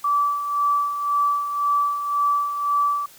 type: tone with tremolo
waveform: sine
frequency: 1157 Hz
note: D6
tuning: 26 cents flat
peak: -16 dBFS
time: 0.04-3.06 s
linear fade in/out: 5 ms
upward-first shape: sine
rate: 1.9 Hz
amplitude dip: 60%
effects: white hiss -48 dBFS RMS until 3.18 s